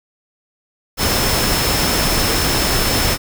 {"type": "tone in noise", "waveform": "sine", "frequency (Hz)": 5280, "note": "E8", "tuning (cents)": 2, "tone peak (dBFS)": -23, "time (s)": [0.97, 3.18], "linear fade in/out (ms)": 50, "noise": "pink", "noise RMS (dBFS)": -17, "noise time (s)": [0.97, 3.18], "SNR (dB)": -9, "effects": []}